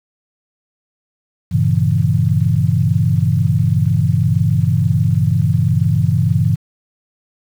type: chord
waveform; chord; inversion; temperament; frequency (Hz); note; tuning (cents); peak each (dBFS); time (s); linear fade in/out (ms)
sine; G diminished seventh; none; equal; 98 / 116.54 / 138.59 / 164.81; G2 / Bb2 / Db3 / Fb3; 0 / 0 / 0 / 0; -17; 1.51-6.56; 20
effects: 7-bit